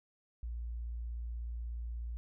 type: tone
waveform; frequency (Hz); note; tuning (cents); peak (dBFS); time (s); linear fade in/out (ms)
sine; 58.27; A#1; 0; -37; 0.43-2.17; 0
effects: none